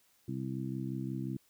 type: harmonic tone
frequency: 65.6 Hz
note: C2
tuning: 5 cents sharp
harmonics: 2 / 3 / 4 / 5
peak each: -38 / -40 / -41 / -42 dBFS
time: 0.28-1.37 s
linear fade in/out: 5 ms
effects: white hiss -69 dBFS RMS until 1.49 s